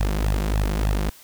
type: tone with flanger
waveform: sawtooth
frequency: 51.1 Hz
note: G#1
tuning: 27 cents flat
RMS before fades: -22 dBFS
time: 0-1.1 s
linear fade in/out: 5 ms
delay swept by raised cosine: 1.1 to 5.8 ms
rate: 3.4 Hz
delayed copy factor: +0.95
effects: white hiss -48 dBFS RMS until 1.23 s